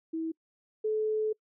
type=tone pair in turn; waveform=sine; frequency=323.7 / 432.1 Hz; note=E4 / A4; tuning=-31 / -31 cents; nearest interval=perfect fourth; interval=500 cents; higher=second; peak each=-30 / -26 dBFS; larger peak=second; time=0.13-0.32 / 0.84-1.33 s; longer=second; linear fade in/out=10 ms; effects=noise-tail reverb RT60 0.1 s tail -26 dB re dry